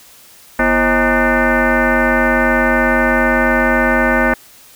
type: tone with frequency modulation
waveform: sine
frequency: 630 Hz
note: D#5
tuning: 21 cents sharp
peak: -10 dBFS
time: 0.59-4.34 s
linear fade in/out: 5 ms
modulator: 291 Hz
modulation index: 4.5
effects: white hiss -43 dBFS RMS until 4.75 s